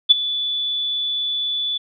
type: tone with ADSR envelope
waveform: sine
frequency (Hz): 3464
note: A7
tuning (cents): -28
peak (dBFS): -4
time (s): 0.09-1.78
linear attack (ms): 22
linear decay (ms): 17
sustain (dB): -16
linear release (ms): 11
effects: none